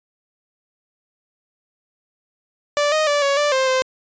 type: tone with pitch steps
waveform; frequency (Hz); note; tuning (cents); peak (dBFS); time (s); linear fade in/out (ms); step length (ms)
sawtooth; 584 / 621 / 581 / 559 / 587 / 526 / 519; D5 / D#5 / D5 / C#5 / D5 / C5 / C5; -10 / -3 / -19 / +14 / -1 / +9 / -14; -12; 2.77-3.82; 0; 150
effects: resampled to 16000 Hz